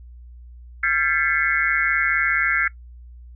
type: tone cluster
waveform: sine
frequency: 1370 / 1597 / 1741 / 2022 / 2181 Hz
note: F6 / G6 / A6 / B6 / C#7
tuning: -34 / +32 / -19 / +40 / -29 cents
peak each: -24 dBFS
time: 0.83-2.68 s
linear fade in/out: 5 ms
effects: noise-tail reverb RT60 0.1 s tail -19 dB re dry + added 60 Hz sine -39 dBFS peak until 3.35 s